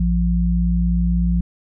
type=tone pair together; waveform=sine; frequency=58.27 / 174.61 Hz; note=A#1 / F3; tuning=0 / 0 cents; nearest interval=octave + perfect fifth; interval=1900 cents; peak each=-17 / -18 dBFS; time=0-1.41 s; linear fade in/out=5 ms; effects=none